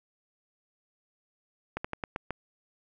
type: slowing click train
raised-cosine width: 0.5 ms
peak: -17 dBFS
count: 6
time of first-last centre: 1.77-2.307 s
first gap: 75 ms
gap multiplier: 1.18
effects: none